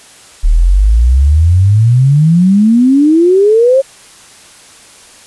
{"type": "exponential sweep", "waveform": "sine", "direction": "up", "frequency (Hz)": [36.71, 550], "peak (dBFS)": -4, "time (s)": [0.43, 3.82], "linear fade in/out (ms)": 20, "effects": ["white hiss -38 dBFS RMS until 5.26 s", "resampled to 24000 Hz"]}